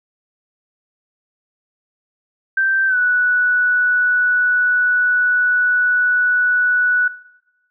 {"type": "tone with pitch glide", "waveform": "sine", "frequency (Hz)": [1562, 1476.9], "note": ["G6", "F#6"], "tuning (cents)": [-7, -4], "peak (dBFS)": -13, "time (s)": [2.57, 7.08], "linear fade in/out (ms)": 5, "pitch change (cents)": -97, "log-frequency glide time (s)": [2.87, 2.97], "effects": ["noise-tail reverb RT60 1.0 s tail -19 dB re dry"]}